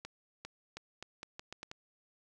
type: accelerating click train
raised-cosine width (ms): 0.2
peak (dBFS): -26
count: 9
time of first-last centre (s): 0.05-1.714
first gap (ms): 400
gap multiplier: 0.8
effects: none